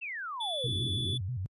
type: exponential sweep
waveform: sine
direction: down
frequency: 2756 to 440 Hz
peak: -35 dBFS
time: 0.01-0.68 s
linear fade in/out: 20 ms
type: tone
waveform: triangle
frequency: 3453 Hz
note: A7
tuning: 33 cents flat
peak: -31 dBFS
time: 0.4-1.18 s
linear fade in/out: 10 ms
type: tone with vibrato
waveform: sine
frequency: 108.3 Hz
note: A2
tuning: 27 cents flat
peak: -31 dBFS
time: 0.64-1.46 s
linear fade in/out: 0 ms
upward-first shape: square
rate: 6.2 Hz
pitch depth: 260 cents each way
type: low-pass noise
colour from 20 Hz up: white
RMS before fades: -40 dBFS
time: 0.65-1.17 s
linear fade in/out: 20 ms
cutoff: 400 Hz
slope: 96 dB/octave
effects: high-pass 60 Hz 12 dB/octave + resampled to 32000 Hz